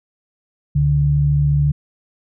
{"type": "tone pair together", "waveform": "sine", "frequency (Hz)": [70.18, 144.3], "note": ["C#2", "D3"], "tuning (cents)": [22, -30], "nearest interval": "octave", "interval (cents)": 1248, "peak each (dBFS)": [-20, -13], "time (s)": [0.75, 1.72], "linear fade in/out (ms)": 10, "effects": []}